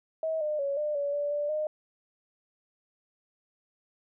sine tone with pitch steps, 640 / 605 / 559 / 600 / 570 / 580 / 586 / 612 Hz, D#5 / D#5 / C#5 / D5 / C#5 / D5 / D5 / D#5, +49 / -49 / +14 / +37 / +48 / -22 / -4 / -29 cents, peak -27 dBFS, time 0.23-1.67 s, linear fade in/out 2 ms, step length 180 ms, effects none

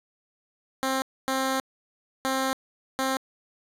10% pulse tone bursts at uneven times, 264.8 Hz, C4, 21 cents sharp, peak -16 dBFS, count 4, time 0.83-1.02 / 1.28-1.6 / 2.25-2.53 / 2.99-3.17 s, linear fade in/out 0 ms, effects resampled to 32000 Hz + 7-bit

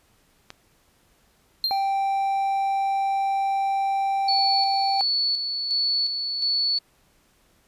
click, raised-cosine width 0.2 ms, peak -20 dBFS, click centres 0.504 s
triangle tone with exponential decay, 4186 Hz, C8, in tune, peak -17 dBFS, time 1.64-1.93 s, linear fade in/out 1 ms, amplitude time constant 62 ms
triangle tone, 784 Hz, G5, in tune, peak -19 dBFS, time 1.71-5.01 s, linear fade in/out 0 ms
sine tone with tremolo, 4435 Hz, C#8, in tune, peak -20 dBFS, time 4.28-6.79 s, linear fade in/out 5 ms, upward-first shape square, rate 1.4 Hz, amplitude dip 45%
effects pink hiss -62 dBFS RMS until 7.67 s + resampled to 32000 Hz

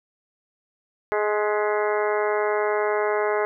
harmonic tone with a mistuned harmonic, 210 Hz, G#3, 19 cents sharp, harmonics 2 / 3 / 4 / 5 / 6 / 7 / 8 / 9 / 10, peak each -23 / -27 / -29 / -31 / -33 / -34 / -35 / -36 / -37 dBFS, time 1.12-3.45 s, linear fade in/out 0 ms, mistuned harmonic 9, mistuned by +58 cents, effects none

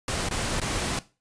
pink noise with dropouts, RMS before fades -28 dBFS, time 0.08-0.99 s, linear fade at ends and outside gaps 2 ms, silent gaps 0.288-0.31 / 0.6-0.615 s, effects noise-tail reverb RT60 0.3 s tail -17 dB re dry + resampled to 22050 Hz

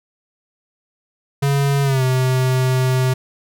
square tone with pitch glide, 140 to 129.12 Hz, C#3 to C3, +18 to -23 cents, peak -15 dBFS, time 1.42-3.14 s, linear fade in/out 10 ms, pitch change -141 cents, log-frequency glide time 1.83-2.03 s, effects none

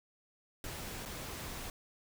pink noise with dropouts, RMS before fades -43 dBFS, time 0.64-1.7 s, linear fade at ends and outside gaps 1 ms, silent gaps 1.053-1.058 s, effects none

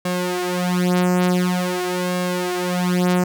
sawtooth tone with flanger, 180 Hz, F#3, 47 cents flat, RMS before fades -20 dBFS, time 0.05-3.24 s, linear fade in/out 5 ms, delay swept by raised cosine 1.8 to 5.7 ms, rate 0.47 Hz, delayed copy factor +0.9, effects none

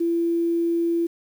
sine tone, 337.5 Hz, E4, 41 cents sharp, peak -19 dBFS, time 0-1.07 s, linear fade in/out 10 ms, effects 8-bit

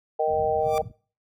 harmonic tone, 155.56 Hz, D#3, in tune, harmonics 3 / 4 / 5, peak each -25 / -25 / -25 dBFS, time 0.19-0.82 s, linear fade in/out 10 ms
pink low-pass noise, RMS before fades -36 dBFS, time 0.27-0.92 s, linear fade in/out 10 ms, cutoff 180 Hz, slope 24 dB/octave
sawtooth tone with exponential growth, 1174.7 Hz, D6, in tune, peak -25 dBFS, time 0.59-0.78 s, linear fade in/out 0 ms, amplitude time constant 40 ms
effects noise-tail reverb RT60 0.4 s tail -23 dB re dry + high-pass 80 Hz 12 dB/octave

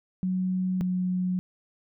sine tone pair in turn, 185 / 182.66 Hz, F#3 / F#3, 0 / -22 cents, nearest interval unison, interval 22 cents, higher first, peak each -24 dBFS, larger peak neither, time 0.23-0.81 / 0.81-1.39 s, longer neither, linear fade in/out 0 ms, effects none

